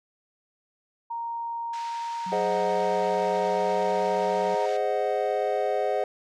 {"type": "tone", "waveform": "sine", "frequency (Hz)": 931, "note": "A#5", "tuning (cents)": -2, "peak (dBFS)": -29, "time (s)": [1.1, 4.66], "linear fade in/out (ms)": 10}
{"type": "band-pass noise", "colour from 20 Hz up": "pink", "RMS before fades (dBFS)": -46, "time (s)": [1.73, 4.77], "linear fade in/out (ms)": 5, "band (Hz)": [1300, 6400], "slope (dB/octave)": 24}
{"type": "tone with pitch glide", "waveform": "sine", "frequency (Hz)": [185, 186.83], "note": ["F#3", "F#3"], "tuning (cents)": [0, 17], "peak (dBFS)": -36, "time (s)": [2.26, 4.55], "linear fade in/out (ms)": 5, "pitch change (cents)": 17, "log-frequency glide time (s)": [3.39, 3.85]}
{"type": "chord", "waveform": "triangle", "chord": "Ab dominant seventh", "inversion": "none", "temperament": "equal", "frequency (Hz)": [415.3, 523.3, 622.3, 740], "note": ["Ab4", "C5", "Eb5", "Gb5"], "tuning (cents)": [0, 0, 0, 0], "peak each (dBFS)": -27, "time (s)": [2.32, 6.04], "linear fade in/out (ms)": 2}
{"effects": []}